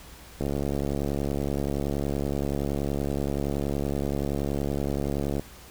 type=click train; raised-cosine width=2 ms; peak=-15 dBFS; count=353; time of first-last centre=0.41-5.396 s; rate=70.6 Hz; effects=added 60 Hz sine -50 dBFS peak until 5.7 s + pink hiss -48 dBFS RMS until 5.7 s